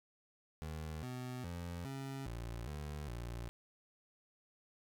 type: tone with pitch steps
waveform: 25% pulse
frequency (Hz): 78.2 / 125.9 / 86.5 / 135.7 / 58 / 74 / 58.8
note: D#2 / B2 / F2 / C#3 / A#1 / D2 / A#1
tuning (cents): +9 / +34 / -16 / -36 / -8 / +14 / +16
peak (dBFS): -38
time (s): 0.62-3.49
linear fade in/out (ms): 0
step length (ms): 410
effects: none